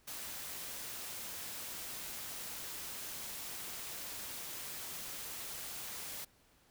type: noise with amplitude modulation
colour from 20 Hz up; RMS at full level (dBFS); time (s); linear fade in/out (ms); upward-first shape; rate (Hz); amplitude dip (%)
white; -43; 0.07-6.25; 10; sine; 205; 25
effects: pink hiss -68 dBFS RMS until 6.7 s